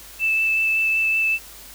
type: tone with vibrato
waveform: sine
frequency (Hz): 2637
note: E7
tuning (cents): 0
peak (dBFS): -17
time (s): 0.19-1.39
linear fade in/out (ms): 50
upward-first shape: sine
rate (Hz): 5.3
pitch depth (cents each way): 8
effects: added 50 Hz sine -49 dBFS peak until 1.74 s + white hiss -42 dBFS RMS until 1.74 s